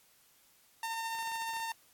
sawtooth tone with tremolo, 908 Hz, A#5, 46 cents flat, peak -30 dBFS, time 0.83-1.72 s, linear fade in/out 2 ms, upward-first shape triangle, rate 14 Hz, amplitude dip 30%
clicks, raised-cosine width 0.3 ms, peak -36 dBFS, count 11, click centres 1.15 / 1.188 / 1.226 / 1.273 / 1.318 / 1.357 / 1.42 / 1.492 / 1.536 / 1.567 / 1.6 s
effects white hiss -65 dBFS RMS until 1.93 s + AAC 64 kbps

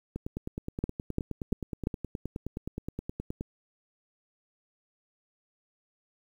two click trains, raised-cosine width 3 ms, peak -21 / -14 dBFS, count 32 / 4, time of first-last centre 0.16-3.409 / 0.84-1.871 s, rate 9.54 / 2.91 Hz, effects 9-bit

